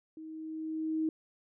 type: tone with level ramp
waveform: sine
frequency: 316.3 Hz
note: D#4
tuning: 29 cents sharp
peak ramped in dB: -43 to -27 dBFS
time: 0.17-1.09 s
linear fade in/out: 2 ms
effects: none